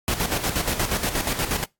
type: noise with tremolo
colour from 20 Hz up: pink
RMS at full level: -23 dBFS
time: 0.08-1.64 s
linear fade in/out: 0 ms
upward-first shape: square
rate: 8.4 Hz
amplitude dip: 60%
effects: noise-tail reverb RT60 0.2 s tail -23 dB re dry + AAC 64 kbps